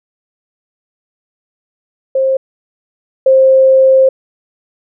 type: tone pair in turn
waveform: sine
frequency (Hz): 531 / 528.6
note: C5 / C5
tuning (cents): +25 / +18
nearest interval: unison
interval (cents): 7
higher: first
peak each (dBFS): -9 / -4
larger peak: second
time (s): 2.15-2.37 / 3.26-4.09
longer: second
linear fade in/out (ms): 5
effects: none